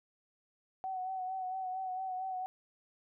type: tone with vibrato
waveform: sine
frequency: 750 Hz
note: F#5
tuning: 23 cents sharp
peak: -35 dBFS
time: 0.84-2.46 s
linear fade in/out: 0 ms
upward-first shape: sine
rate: 4.4 Hz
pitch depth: 33 cents each way
effects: none